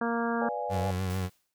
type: harmonic tone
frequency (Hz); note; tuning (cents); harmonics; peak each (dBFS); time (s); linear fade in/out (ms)
233.1; A#3; 0; 1 / 2 / 3 / 4 / 5 / 6 / 7; -30 / -33 / -35 / -36 / -37 / -38 / -38; 0.01-0.49; 5
type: chord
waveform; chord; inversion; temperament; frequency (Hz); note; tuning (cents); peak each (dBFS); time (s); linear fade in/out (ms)
sine; B diminished seventh; none; equal; 493.9 / 587.3 / 698.5 / 830.6; B4 / D5 / F5 / Ab5; 0 / 0 / 0 / 0; -36 / -36 / -37 / -34; 0.41-0.91; 5
type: tone with vibrato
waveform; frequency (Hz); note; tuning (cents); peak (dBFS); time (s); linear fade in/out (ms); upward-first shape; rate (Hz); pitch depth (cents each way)
30% pulse; 93; F#2; +9; -26; 0.69-1.3; 50; sine; 6.7; 50
type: noise with exponential decay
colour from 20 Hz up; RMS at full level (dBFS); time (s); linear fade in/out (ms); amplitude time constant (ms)
white; -45; 1.1-1.54; 2; 95
effects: none